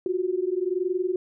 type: tone pair together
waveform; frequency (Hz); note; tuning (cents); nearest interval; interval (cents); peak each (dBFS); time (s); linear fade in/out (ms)
sine; 355.4 / 376.5; F4 / F#4; +30 / +30; minor second; 100; -26; 0.06-1.16; 2
effects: none